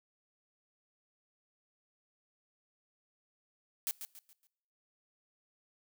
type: noise with echo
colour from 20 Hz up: blue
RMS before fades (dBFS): -34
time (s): 3.87-3.91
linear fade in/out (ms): 0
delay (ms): 140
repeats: 4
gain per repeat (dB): -9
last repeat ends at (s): 4.47
effects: noise-tail reverb RT60 0.9 s tail -24 dB re dry